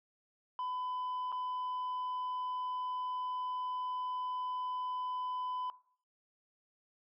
sine tone with dropouts, 1004 Hz, B5, 28 cents sharp, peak -32 dBFS, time 0.59-5.7 s, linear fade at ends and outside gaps 1 ms, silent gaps 1.319-1.325 s, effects noise-tail reverb RT60 0.5 s tail -20 dB re dry + tanh soft clip ceiling -34 dBFS

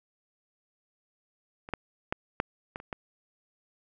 clicks, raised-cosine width 0.5 ms, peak -28 / -13 / -13 / -10 / -20 / -29 / -19 dBFS, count 7, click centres 1.689 / 1.737 / 2.125 / 2.401 / 2.759 / 2.801 / 2.928 s, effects none

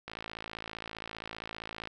click train, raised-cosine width 0.3 ms, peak -23 dBFS, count 100, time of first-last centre 0.08-1.873 s, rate 55.2 Hz, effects none

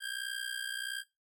25% pulse ring-modulated tone, 1600 Hz, G6, 35 cents sharp, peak -29 dBFS, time 0-1.04 s, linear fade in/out 50 ms, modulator 30.7 Hz, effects noise-tail reverb RT60 0.2 s tail -17 dB re dry

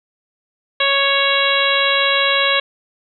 harmonic tone, 554.4 Hz, C#5, in tune, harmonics 1 / 2 / 3 / 4 / 5 / 6 / 7, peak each -21 / -21 / -21 / -21 / -21 / -21 / -21 dBFS, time 0.8-2.6 s, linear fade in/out 5 ms, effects none

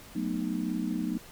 sine chord, B dominant seventh, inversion second, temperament just, 185.21 / 222.2 / 246.9 / 308.7 Hz, F#3 / A3 / B3 / D#4, +2 / +17 / 0 / -14 cents, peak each -34 dBFS, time 0.15-1.18 s, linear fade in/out 10 ms, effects pink hiss -50 dBFS RMS until 1.31 s

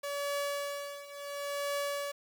sawtooth tone with tremolo, 570 Hz, C#5, 48 cents sharp, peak -27 dBFS, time 0.03-2.12 s, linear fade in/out 10 ms, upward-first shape triangle, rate 0.72 Hz, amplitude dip 85%, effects 9-bit

